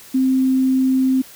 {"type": "tone", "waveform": "sine", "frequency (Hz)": 261.6, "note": "C4", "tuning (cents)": 0, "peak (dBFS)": -13, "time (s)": [0.14, 1.22], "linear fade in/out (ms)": 10, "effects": ["white hiss -42 dBFS RMS until 1.35 s"]}